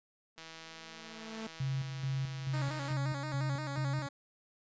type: tone with exponential growth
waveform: sawtooth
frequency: 221.9 Hz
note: A3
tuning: 15 cents sharp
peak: -34 dBFS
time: 0.36-1.47 s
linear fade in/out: 2 ms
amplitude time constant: 240 ms
type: click train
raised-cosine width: 0.2 ms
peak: -31 dBFS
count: 414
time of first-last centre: 0.38-2.929 s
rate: 162 Hz
type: tone with tremolo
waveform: sine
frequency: 134 Hz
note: C3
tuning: 42 cents sharp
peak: -31 dBFS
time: 1.6-4.07 s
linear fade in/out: 5 ms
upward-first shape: square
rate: 2.3 Hz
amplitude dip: 55%
type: tone with vibrato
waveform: 10% pulse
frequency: 293.7 Hz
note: D4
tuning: in tune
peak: -31 dBFS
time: 2.53-4.09 s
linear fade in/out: 10 ms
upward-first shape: square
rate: 5.7 Hz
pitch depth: 83 cents each way
effects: resampled to 16000 Hz